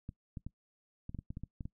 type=clicks; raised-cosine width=5 ms; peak=-29 dBFS; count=11; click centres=0.091 / 0.372 / 0.466 / 1.094 / 1.147 / 1.189 / 1.305 / 1.371 / 1.436 / 1.608 / 1.655 s; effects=noise-tail reverb RT60 0.1 s tail -21 dB re dry